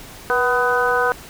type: harmonic tone with a mistuned harmonic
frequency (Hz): 250.1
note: B3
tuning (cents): +22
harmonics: 2 / 3 / 4 / 5 / 6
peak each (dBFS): -20 / -24 / -23 / -23 / -20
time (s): 0.3-1.12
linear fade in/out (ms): 0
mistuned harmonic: 2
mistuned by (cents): -45
effects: pink hiss -39 dBFS RMS until 1.29 s